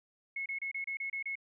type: tone bursts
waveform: sine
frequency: 2182 Hz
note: C#7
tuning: 28 cents flat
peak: -34 dBFS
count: 8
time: 0.36-1.355 s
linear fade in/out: 5 ms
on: 99 ms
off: 29 ms
effects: none